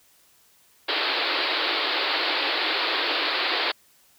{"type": "band-pass noise", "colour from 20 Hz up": "white", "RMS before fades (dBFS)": -25, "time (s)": [0.88, 3.72], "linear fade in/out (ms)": 10, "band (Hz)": [290, 4600], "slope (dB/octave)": 96, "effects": ["white hiss -59 dBFS RMS until 4.18 s"]}